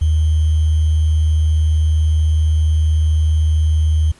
sine tone with sample-and-hold, 77.78 Hz, D#2, in tune, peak -11 dBFS, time 0.01-4.12 s, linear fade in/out 10 ms, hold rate 3150 Hz, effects pink hiss -48 dBFS RMS until 4.19 s + resampled to 24000 Hz

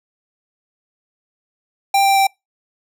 square tone with pitch steps, 790 / 785.4 / 780.9 Hz, G5 / G5 / G5, +13 / +3 / -7 cents, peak -12 dBFS, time 1.94-2.27 s, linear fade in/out 5 ms, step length 110 ms, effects noise-tail reverb RT60 0.2 s tail -26 dB re dry

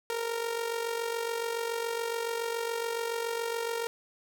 sawtooth tone with amplitude modulation, 463.7 Hz, A#4, 9 cents flat, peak -24 dBFS, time 0.1-3.87 s, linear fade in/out 0 ms, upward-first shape sine, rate 47.1 Hz, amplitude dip 60%, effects none

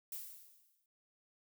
violet noise with exponential decay, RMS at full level -42 dBFS, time 0.12-0.86 s, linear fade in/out 2 ms, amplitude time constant 160 ms, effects none

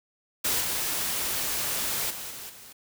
white noise with level steps, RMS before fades -26 / -29 / -37 / -40 / -47 dBFS, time 0.44-2.73 s, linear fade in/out 10 ms, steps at 0.6 / 2.1 / 2.3 / 2.49 s, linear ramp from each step 10 ms, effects none

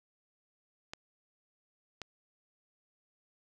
clicks, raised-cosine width 0.2 ms, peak -23 dBFS, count 2, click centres 0.935 / 2.017 s, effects none

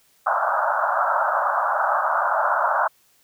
white band-pass noise, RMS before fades -21 dBFS, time 0.26-2.88 s, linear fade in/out 10 ms, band 580 to 1500 Hz, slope 96 dB/octave, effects white hiss -60 dBFS RMS until 3.23 s

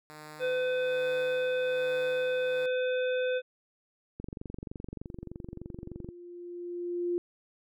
5% pulse tone with tremolo, 152.6 Hz, D#3, 33 cents flat, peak -33 dBFS, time 0.1-2.66 s, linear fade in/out 0 ms, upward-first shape sine, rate 1.2 Hz, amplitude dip 50%
harmonic tone, 506 Hz, B4, 42 cents sharp, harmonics 1 / 3 / 5 / 7, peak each -27 / -37 / -41 / -44 dBFS, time 0.39-3.42 s, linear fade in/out 50 ms
click train, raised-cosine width 3 ms, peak -26 dBFS, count 45, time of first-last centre 4.2-6.088 s, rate 23.3 Hz
sine tone with exponential growth, 350 Hz, F4, 4 cents sharp, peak -26 dBFS, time 5.06-7.18 s, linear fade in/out 0 ms, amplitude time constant 460 ms
effects none

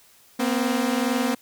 sawtooth tone pair together, 237.6 / 259.6 Hz, A#3 / C4, +33 / -13 cents, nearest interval major second, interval 154 cents, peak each -20 dBFS, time 0.39-1.35 s, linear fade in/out 10 ms, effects white hiss -55 dBFS RMS until 1.41 s

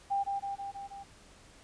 sine tone with echo, 795 Hz, G5, 24 cents sharp, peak -27 dBFS, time 0.1-0.24 s, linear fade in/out 20 ms, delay 160 ms, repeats 5, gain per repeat -3 dB, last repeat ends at 1.04 s, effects pink hiss -57 dBFS RMS until 1.63 s + resampled to 22050 Hz

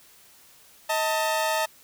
sawtooth tone pair together, 633 / 893.2 Hz, D#5 / A5, +30 / +26 cents, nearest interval tritone, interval 596 cents, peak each -22 dBFS, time 0.89-1.66 s, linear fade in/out 10 ms, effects white hiss -54 dBFS RMS until 1.83 s

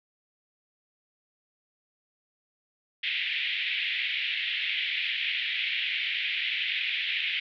pink band-pass noise, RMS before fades -30 dBFS, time 3.03-7.4 s, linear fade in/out 5 ms, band 2000 to 3500 Hz, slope 48 dB/octave, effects none

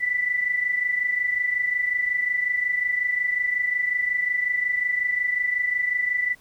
sine tone pair together, 1975.5 / 2001 Hz, B6 / B6, 0 / +22 cents, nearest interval unison, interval 22 cents, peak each -22 / -28 dBFS, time 0-6.35 s, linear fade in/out 20 ms, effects pink hiss -56 dBFS RMS until 6.4 s

